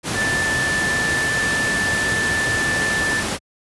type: tone in noise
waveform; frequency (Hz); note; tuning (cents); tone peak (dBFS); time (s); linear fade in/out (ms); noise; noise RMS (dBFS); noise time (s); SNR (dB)
sine; 1760; A6; 0; -19; 0.14-3.24; 50; pink; -23; 0.03-3.39; +1
effects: high-pass 80 Hz 12 dB/octave + resampled to 24000 Hz